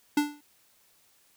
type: tone with exponential decay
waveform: square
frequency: 293.7 Hz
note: D4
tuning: in tune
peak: -19 dBFS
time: 0.17-0.41 s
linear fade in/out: 5 ms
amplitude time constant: 52 ms
effects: white hiss -64 dBFS RMS until 1.36 s